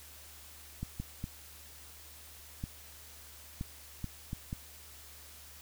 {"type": "clicks", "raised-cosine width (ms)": 5, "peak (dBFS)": -24, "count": 8, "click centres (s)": [0.83, 1, 1.241, 2.639, 3.611, 4.043, 4.331, 4.529], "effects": ["added 74 Hz sine -57 dBFS peak until 5.61 s", "white hiss -53 dBFS RMS until 5.61 s"]}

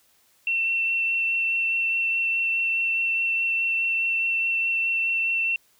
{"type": "tone with vibrato", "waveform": "sine", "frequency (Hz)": 2700, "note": "E7", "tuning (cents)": 41, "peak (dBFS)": -21, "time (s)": [0.47, 5.56], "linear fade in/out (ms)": 2, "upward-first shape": "sine", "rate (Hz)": 4.8, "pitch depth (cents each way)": 10, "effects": ["white hiss -62 dBFS RMS until 5.79 s"]}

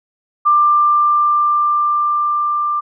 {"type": "tone with level ramp", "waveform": "sine", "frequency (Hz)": 1187, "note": "D6", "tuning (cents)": 18, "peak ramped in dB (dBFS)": [-8, -15], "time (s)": [0.45, 2.81], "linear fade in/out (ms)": 20, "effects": []}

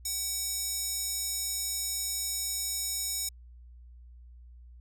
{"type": "tone with high-pass filter", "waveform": "square", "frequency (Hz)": 762, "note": "G5", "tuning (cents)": -49, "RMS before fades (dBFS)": -33, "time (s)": [0.05, 3.29], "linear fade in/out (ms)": 5, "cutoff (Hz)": 6800, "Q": 1.8, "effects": ["added 60 Hz sine -48 dBFS peak until 4.8 s"]}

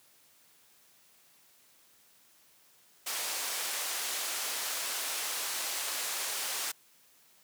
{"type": "band-pass noise", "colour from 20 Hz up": "white", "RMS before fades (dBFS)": -35, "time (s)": [3.06, 6.72], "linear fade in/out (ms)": 10, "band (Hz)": [500, 11000], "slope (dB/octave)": 12, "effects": ["white hiss -63 dBFS RMS until 7.43 s", "high-pass 100 Hz 12 dB/octave"]}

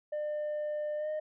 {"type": "tone with pitch glide", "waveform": "sine", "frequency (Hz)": [600, 614.4], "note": ["D5", "D#5"], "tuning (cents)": [37, -22], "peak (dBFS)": -29, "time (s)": [0.12, 1.2], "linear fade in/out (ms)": 10, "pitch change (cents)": 41, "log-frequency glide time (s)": [0.97, 1.09], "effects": ["tanh soft clip ceiling -31 dBFS"]}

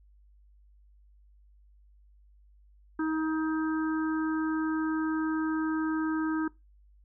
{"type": "harmonic tone", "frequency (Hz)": 315.7, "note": "D#4", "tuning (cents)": 25, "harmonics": [1, 3, 4, 5], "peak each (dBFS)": [-27, -39, -39, -39], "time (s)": [2.99, 6.48], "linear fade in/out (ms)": 5, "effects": ["noise-tail reverb RT60 0.2 s tail -21 dB re dry", "added 50 Hz sine -56 dBFS peak until 7.04 s"]}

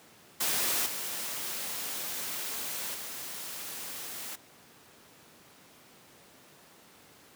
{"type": "noise with level steps", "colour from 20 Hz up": "white", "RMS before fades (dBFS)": [-29, -36, -40], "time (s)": [0.4, 4.36], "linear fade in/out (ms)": 10, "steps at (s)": [0.86, 2.94], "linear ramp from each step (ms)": 2, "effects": ["pink hiss -56 dBFS RMS until 7.35 s", "high-pass 150 Hz 12 dB/octave"]}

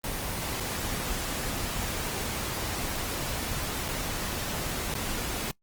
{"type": "noise with dropouts", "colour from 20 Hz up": "pink", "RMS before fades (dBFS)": -32, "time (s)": [0.04, 5.51], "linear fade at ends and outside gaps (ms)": 0, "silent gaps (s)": [[0.6, 0.606], [3.882, 3.887], [4.94, 4.952]], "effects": ["noise-tail reverb RT60 0.1 s tail -23 dB re dry", "Opus 24 kbps"]}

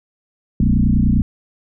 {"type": "tone with frequency modulation", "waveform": "sine", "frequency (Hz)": 130.81, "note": "C3", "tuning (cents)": 0, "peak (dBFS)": -11, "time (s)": [0.6, 1.22], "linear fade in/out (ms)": 2, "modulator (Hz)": 30, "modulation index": 3.8, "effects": []}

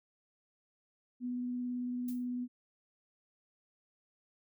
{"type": "tone with vibrato", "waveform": "sine", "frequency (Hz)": 246.9, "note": "B3", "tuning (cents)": 0, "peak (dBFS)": -34, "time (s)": [1.2, 2.48], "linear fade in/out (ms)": 50, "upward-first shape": "sine", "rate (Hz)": 18, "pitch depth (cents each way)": 10}
{"type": "noise with exponential decay", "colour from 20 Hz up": "violet", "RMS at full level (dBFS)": -45, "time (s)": [2.08, 2.27], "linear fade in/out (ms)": 5, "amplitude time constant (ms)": 41}
{"effects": []}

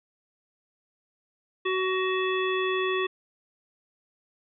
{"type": "harmonic tone with a mistuned harmonic", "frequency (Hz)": 374.4, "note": "F#4", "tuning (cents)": 20, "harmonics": [1, 3, 5, 7, 9], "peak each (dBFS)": [-26, -31, -33, -34, -36], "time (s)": [1.65, 3.07], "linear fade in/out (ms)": 10, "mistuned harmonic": 9, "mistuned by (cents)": 25, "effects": []}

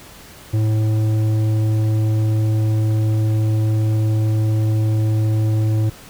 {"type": "tone with tanh clipping", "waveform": "sine", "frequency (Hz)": 108.7, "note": "A2", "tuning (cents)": -21, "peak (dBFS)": -16, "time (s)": [0.53, 5.9], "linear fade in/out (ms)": 10, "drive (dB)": 10, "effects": ["pink hiss -41 dBFS RMS until 6.09 s"]}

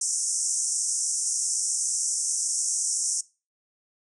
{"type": "band-pass noise", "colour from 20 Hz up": "white", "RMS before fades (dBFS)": -27, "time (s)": [0.01, 3.21], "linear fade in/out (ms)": 5, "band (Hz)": [5500, 9400], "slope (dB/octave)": 96, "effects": ["noise-tail reverb RT60 0.3 s tail -21 dB re dry"]}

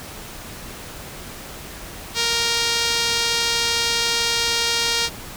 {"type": "tone with band-pass filter", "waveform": "sawtooth", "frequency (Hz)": 466.2, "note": "A#4", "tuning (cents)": 0, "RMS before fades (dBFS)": -21, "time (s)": [2.14, 5.1], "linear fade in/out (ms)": 50, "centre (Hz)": 4500, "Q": 1.5, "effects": ["pink hiss -36 dBFS RMS until 5.36 s"]}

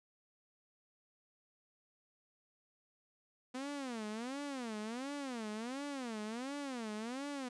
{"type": "tone with vibrato", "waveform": "sawtooth", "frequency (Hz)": 246.9, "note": "B3", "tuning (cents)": 0, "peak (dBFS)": -36, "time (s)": [3.54, 7.49], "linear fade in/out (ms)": 10, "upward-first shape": "sine", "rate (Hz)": 1.4, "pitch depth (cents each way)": 270, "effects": ["resampled to 22050 Hz"]}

